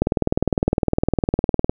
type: click train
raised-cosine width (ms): 2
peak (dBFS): -3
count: 34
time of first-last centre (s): 0.02-1.695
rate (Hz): 19.7
effects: none